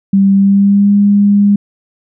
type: tone with pitch glide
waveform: sine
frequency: 196 to 202.9 Hz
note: G3 to G#3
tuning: 0 to -40 cents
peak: -5 dBFS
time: 0.13-1.56 s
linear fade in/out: 5 ms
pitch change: +60 cents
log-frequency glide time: 0.34-0.94 s
effects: none